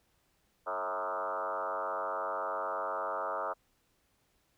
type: tone with frequency modulation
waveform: sine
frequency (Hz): 932.3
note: A#5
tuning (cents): 0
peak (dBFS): -32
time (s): 0.66-3.54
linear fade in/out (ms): 20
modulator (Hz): 96.2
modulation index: 4.5
effects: pink hiss -73 dBFS RMS until 4.57 s